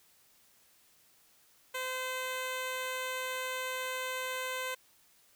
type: tone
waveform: 10% pulse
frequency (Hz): 514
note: C5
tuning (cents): -31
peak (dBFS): -26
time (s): 1.74-4.75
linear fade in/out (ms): 10
effects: white hiss -65 dBFS RMS until 5.35 s